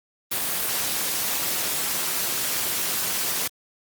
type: noise with amplitude modulation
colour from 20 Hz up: white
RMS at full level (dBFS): -22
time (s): 0.31-3.48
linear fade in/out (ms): 10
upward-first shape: sine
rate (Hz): 225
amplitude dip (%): 80
effects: high-pass 100 Hz 12 dB/octave + Opus 32 kbps